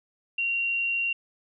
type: tone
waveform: sine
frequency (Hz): 2756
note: F7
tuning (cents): -24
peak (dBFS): -24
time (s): 0.38-1.13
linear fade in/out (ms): 5
effects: none